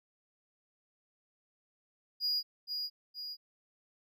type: tone with echo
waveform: triangle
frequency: 4878 Hz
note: D#8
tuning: 35 cents flat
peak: -28 dBFS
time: 2.2-2.43 s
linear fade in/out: 50 ms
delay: 470 ms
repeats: 2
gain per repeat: -5 dB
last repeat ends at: 3.37 s
effects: none